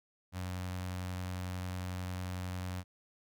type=tone with notch filter; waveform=sawtooth; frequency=91.1 Hz; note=F#2; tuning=26 cents flat; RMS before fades=-39 dBFS; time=0.32-2.84 s; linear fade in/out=50 ms; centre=380 Hz; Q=1.4; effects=none